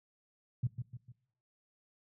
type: tone with echo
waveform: sine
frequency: 122.4 Hz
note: B2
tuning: 15 cents flat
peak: -27 dBFS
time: 0.63-0.67 s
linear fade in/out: 5 ms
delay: 150 ms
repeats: 3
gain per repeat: -7 dB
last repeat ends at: 1.12 s
effects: noise-tail reverb RT60 0.7 s tail -22 dB re dry + high-pass 80 Hz 12 dB/octave